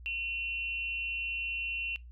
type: tone with amplitude modulation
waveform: sine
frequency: 2730 Hz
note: F7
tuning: 40 cents flat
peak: -29 dBFS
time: 0.06-1.96 s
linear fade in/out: 0 ms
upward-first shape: sine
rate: 245 Hz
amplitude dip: 60%
effects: noise-tail reverb RT60 0.2 s tail -22 dB re dry + added 60 Hz sine -46 dBFS peak until 2.11 s